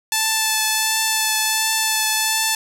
5% pulse tone with vibrato, 876 Hz, A5, 8 cents flat, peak -5 dBFS, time 0.12-2.55 s, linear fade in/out 2 ms, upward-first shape triangle, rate 1.4 Hz, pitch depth 14 cents each way, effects none

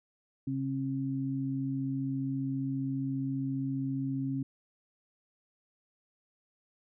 sine tone pair together, 134.85 / 269.7 Hz, C#3 / C#4, -47 / -47 cents, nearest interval octave, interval 1200 cents, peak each -34 / -32 dBFS, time 0.47-4.43 s, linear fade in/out 5 ms, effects none

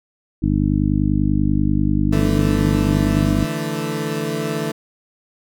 harmonic tone, 50.2 Hz, G1, 42 cents sharp, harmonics 1 / 2 / 3 / 4 / 5 / 6, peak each -22 / -22 / -22 / -22 / -22 / -22 dBFS, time 0.42-3.45 s, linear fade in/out 10 ms
20% pulse chord, D suspended second, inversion none, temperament equal, 146.83 / 164.81 / 220 Hz, D3 / E3 / A3, 0 / 0 / 0 cents, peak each -21 dBFS, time 2.12-4.72 s, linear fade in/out 10 ms
effects none

